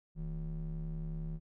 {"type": "ring-modulated tone", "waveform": "triangle", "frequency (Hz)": 98.1, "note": "G2", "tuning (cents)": 2, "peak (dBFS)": -31, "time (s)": [0.15, 1.4], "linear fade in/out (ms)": 50, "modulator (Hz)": 62.5, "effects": []}